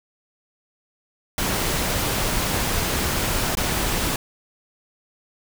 pink noise with dropouts, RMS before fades -23 dBFS, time 1.38-4.16 s, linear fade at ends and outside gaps 2 ms, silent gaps 3.552-3.571 s, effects none

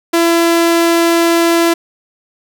sawtooth tone, 336.6 Hz, E4, 36 cents sharp, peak -5 dBFS, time 0.13-1.74 s, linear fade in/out 10 ms, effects none

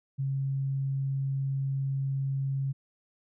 sine tone, 136.2 Hz, C#3, 30 cents flat, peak -27 dBFS, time 0.18-2.73 s, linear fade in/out 20 ms, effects none

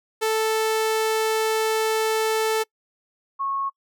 sawtooth / sine tone pair in turn, 440 / 1096.6 Hz, A4 / C#6, 0 / -19 cents, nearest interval octave + major third, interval 1581 cents, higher second, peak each -16 / -23 dBFS, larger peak first, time 0.21-2.64 / 3.39-3.7 s, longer first, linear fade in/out 20 ms, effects noise-tail reverb RT60 0.1 s tail -26 dB re dry

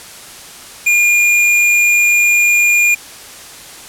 square tone, 2418 Hz, D7, 50 cents sharp, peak -9 dBFS, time 0.86-2.95 s, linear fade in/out 10 ms, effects white hiss -34 dBFS RMS until 3.88 s + low-pass 11000 Hz 12 dB/octave

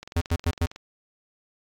click train, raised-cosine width 0.2 ms, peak -22 dBFS, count 17, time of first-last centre 0.03-0.761 s, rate 21.9 Hz
square tone bursts, 84.3 Hz, E2, 39 cents sharp, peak -21 dBFS, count 4, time 0.16-0.66 s, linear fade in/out 5 ms, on 50 ms, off 100 ms
effects AAC 48 kbps

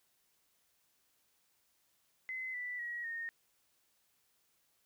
sine tone with pitch steps, 2043 / 1974.5 / 1908.4 / 1844.4 Hz, C7 / B6 / A#6 / A#6, -42 / -1 / +40 / -19 cents, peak -38 dBFS, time 2.29-3.29 s, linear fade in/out 0 ms, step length 250 ms, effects white hiss -75 dBFS RMS until 4.85 s

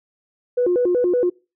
sine tone with vibrato, 418.7 Hz, G#4, 14 cents sharp, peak -14 dBFS, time 0.57-1.3 s, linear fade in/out 10 ms, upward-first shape square, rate 5.3 Hz, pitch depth 280 cents each way, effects noise-tail reverb RT60 0.3 s tail -24 dB re dry + tanh soft clip ceiling -10 dBFS

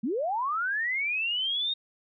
sine linear sweep, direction up, 196 to 3729 Hz, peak -26 dBFS, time 0.03-1.74 s, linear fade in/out 10 ms, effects none

